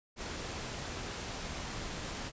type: noise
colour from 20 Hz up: pink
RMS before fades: -40 dBFS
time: 0.16-2.32 s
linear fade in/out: 50 ms
effects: resampled to 16000 Hz